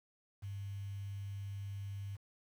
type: tone with quantisation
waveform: sine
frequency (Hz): 99.5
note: G2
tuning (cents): +26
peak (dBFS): -40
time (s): 0.42-2.17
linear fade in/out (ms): 20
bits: 10
effects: none